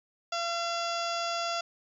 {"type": "harmonic tone", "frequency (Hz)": 682, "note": "F5", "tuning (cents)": -41, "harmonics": [1, 2, 3, 4, 5, 6, 7, 8, 9, 10], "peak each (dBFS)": [-33, -34, -46, -40, -40, -50, -39, -45, -48, -46], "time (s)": [0.32, 1.61], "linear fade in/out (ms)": 5, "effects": ["11-bit"]}